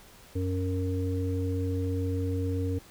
harmonic tone, 92.5 Hz, F#2, in tune, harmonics 1 / 3 / 5, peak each -28 / -33 / -35 dBFS, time 0.35-2.79 s, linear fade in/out 10 ms, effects pink hiss -53 dBFS RMS until 2.9 s

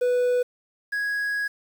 triangle tone pair in turn, 493.9 / 1661.3 Hz, B4 / G#6, 0 / 0 cents, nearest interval octave + major sixth, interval 2100 cents, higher second, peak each -17 / -22 dBFS, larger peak first, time 0.01-0.43 / 0.92-1.48 s, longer second, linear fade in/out 10 ms, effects 8-bit

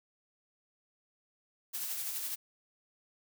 blue noise with tremolo, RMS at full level -36 dBFS, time 1.73-2.36 s, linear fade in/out 20 ms, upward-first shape sine, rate 12 Hz, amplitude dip 35%, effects none

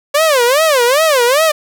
sawtooth tone with vibrato, 554 Hz, C#5, 1 cent flat, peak -5 dBFS, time 0.14-1.52 s, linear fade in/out 10 ms, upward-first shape sine, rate 2.5 Hz, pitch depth 270 cents each way, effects none

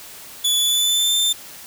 sawtooth tone with pitch glide, 3445 to 3569 Hz, A7 to A7, -37 to +24 cents, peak -13 dBFS, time 0.44-1.33 s, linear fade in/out 10 ms, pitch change +61 cents, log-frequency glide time 0.6-1.15 s, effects white hiss -39 dBFS RMS until 1.66 s

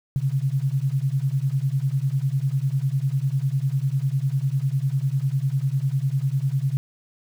sine beating tone pair, 130.81 / 140.81 Hz, C3 / C#3, 0 / +27 cents, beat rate 10 Hz, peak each -23 dBFS, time 0.16-6.77 s, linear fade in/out 0 ms, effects 8-bit

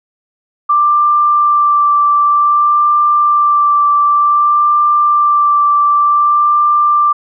sine tone with vibrato, 1178 Hz, D6, 5 cents sharp, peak -7 dBFS, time 0.69-7.13 s, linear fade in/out 10 ms, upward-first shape sine, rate 0.54 Hz, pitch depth 12 cents each way, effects none

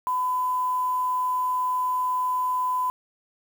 sine tone with quantisation, 1006 Hz, B5, 32 cents sharp, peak -22 dBFS, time 0.07-2.9 s, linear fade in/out 0 ms, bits 7, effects none

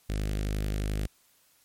sawtooth tone with notch filter, 51.4 Hz, G#1, 17 cents flat, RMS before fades -30 dBFS, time 0.09-1.07 s, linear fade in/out 10 ms, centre 960 Hz, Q 0.97, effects white hiss -64 dBFS RMS until 1.64 s + MP3 64 kbps

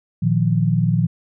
sine chord, Bb suspended fourth, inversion none, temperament just, 116.54 / 155.39 / 174.81 Hz, Bb2 / Eb3 / F3, 0 / -2 / +2 cents, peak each -19 dBFS, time 0.22-1.07 s, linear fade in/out 10 ms, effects none

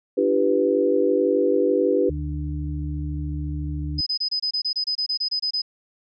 sine chord, G dominant seventh, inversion second, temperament equal with one note detuned, 293.7 / 340.3 / 392 / 493.9 Hz, D4 / F4 / G4 / B4, 0 / -45 / 0 / 0 cents, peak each -24 / -25 / -21 / -21 dBFS, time 0.17-2.1 s, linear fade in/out 10 ms
harmonic tone, 74 Hz, D2, 14 cents sharp, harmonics 1 / 2 / 4, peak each -27 / -30 / -33 dBFS, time 2.09-4.01 s, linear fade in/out 5 ms
sine tone bursts, 5020 Hz, D#8, 15 cents sharp, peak -21 dBFS, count 15, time 3.98-5.619 s, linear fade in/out 10 ms, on 85 ms, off 26 ms
effects none

